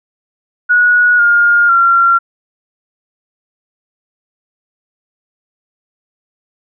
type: tone with pitch steps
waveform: sine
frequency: 1459 / 1415.8 / 1373.9 Hz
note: F#6 / F6 / F6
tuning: -25 / +23 / -29 cents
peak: -6 dBFS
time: 0.69-2.19 s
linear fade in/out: 20 ms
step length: 500 ms
effects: none